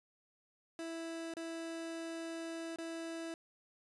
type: tone with dropouts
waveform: 30% pulse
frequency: 329.6 Hz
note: E4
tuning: in tune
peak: -38 dBFS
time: 0.79-3.34 s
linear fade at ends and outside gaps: 1 ms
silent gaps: 1.338-1.368 / 2.76-2.785 s
effects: resampled to 24000 Hz